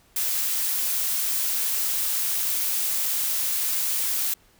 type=noise; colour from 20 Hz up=blue; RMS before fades=-25 dBFS; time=0.16-4.34 s; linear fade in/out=5 ms; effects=pink hiss -59 dBFS RMS until 4.59 s